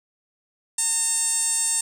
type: tone with band-pass filter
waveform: sawtooth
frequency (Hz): 908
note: A#5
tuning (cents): -46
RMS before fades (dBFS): -23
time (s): 0.78-1.81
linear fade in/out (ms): 5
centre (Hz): 8100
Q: 8.3
effects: 9-bit